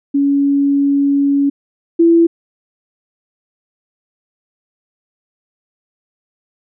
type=tone pair in turn; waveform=sine; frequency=280.9 / 335.1 Hz; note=C#4 / E4; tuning=+23 / +29 cents; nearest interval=minor third; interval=306 cents; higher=second; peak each=-10 / -6 dBFS; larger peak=second; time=0.14-1.5 / 1.99-2.27 s; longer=first; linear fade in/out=10 ms; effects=none